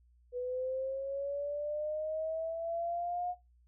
sine linear sweep, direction up, 490 to 720 Hz, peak -33 dBFS, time 0.32-3.35 s, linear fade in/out 50 ms, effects noise-tail reverb RT60 0.2 s tail -17 dB re dry + added 60 Hz sine -62 dBFS peak until 3.67 s

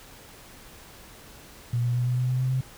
sine tone with pitch steps, 119.9 / 121.36 / 122.84 / 124.34 / 125.86 / 127.4 / 128.95 / 130.53 Hz, A#2 / B2 / B2 / B2 / B2 / C3 / C3 / C3, +49 / -30 / -9 / +12 / +33 / -46 / -25 / -4 cents, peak -22 dBFS, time 1.73-2.61 s, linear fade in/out 5 ms, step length 110 ms, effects pink hiss -48 dBFS RMS until 2.77 s

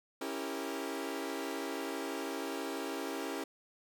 sawtooth chord, C# diminished seventh, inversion none, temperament equal with one note detuned, 277.2 / 329.6 / 395.6 / 466.2 Hz, C#4 / E4 / G4 / Bb4, 0 / 0 / +16 / 0 cents, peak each -37 / -38 / -38 / -40 dBFS, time 0.21-3.44 s, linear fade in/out 5 ms, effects none

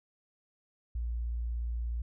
sine tone, 58.4 Hz, A#1, 4 cents sharp, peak -31 dBFS, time 0.95-2.02 s, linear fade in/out 5 ms, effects none

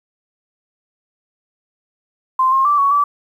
sine tone with pitch steps, 1042 / 1069 / 1167 / 1117 / 1155 Hz, C6 / C6 / D6 / C#6 / D6, -7 / +37 / -11 / +13 / -29 cents, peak -11 dBFS, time 2.39-3.04 s, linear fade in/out 5 ms, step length 130 ms, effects 8-bit

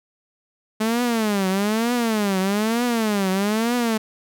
sawtooth tone with vibrato, 214.2 Hz, A3, 46 cents flat, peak -15 dBFS, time 0.8-3.98 s, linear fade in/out 10 ms, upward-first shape triangle, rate 1.1 Hz, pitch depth 250 cents each way, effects none

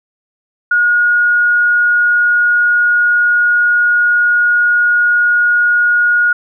sine tone, 1441 Hz, F#6, 46 cents flat, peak -8 dBFS, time 0.71-6.33 s, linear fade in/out 5 ms, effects none

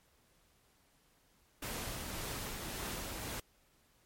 pink noise with tremolo, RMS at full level -40 dBFS, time 1.62-3.4 s, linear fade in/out 5 ms, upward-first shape triangle, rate 1.8 Hz, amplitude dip 30%, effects pink hiss -70 dBFS RMS until 4.05 s + MP3 64 kbps

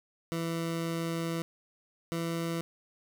20% pulse tone pair in turn, 166 / 166.82 Hz, E3 / E3, +12 / +21 cents, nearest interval unison, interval 9 cents, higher second, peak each -26 dBFS, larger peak neither, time 0.32-1.42 / 2.12-2.61 s, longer first, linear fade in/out 0 ms, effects none

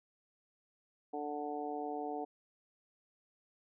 harmonic tone, 147.5 Hz, D3, 8 cents sharp, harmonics 2 / 3 / 4 / 5 / 6, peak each -43 / -42 / -49 / -40 / -49 dBFS, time 1.13-2.25 s, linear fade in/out 10 ms, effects none

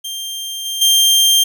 sawtooth tone with level steps, 3177 Hz, G7, 23 cents sharp, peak -20 / -17 / -6 dBFS, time 0.04-1.44 s, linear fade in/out 10 ms, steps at 0.65 / 0.81 s, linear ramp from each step 10 ms, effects none

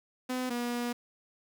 sawtooth tone pair in turn, 253.7 / 240.9 Hz, B3 / B3, +47 / -43 cents, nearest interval minor second, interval 90 cents, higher first, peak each -27 dBFS, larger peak neither, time 0.29-0.5 / 0.5-0.93 s, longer second, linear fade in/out 10 ms, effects 9-bit

